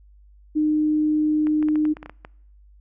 sine tone, 305.2 Hz, D#4, 33 cents flat, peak -17 dBFS, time 0.55-1.94 s, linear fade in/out 20 ms
clicks, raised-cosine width 0.5 ms, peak -22 dBFS, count 10, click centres 1.47 / 1.627 / 1.686 / 1.757 / 1.853 / 1.969 / 2.029 / 2.06 / 2.096 / 2.249 s
effects noise-tail reverb RT60 0.8 s tail -25 dB re dry + added 50 Hz sine -48 dBFS peak until 2.8 s

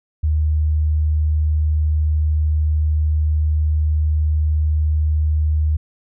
sine tone, 76.7 Hz, D#2, 24 cents flat, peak -14 dBFS, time 0.23-5.77 s, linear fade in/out 10 ms, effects none

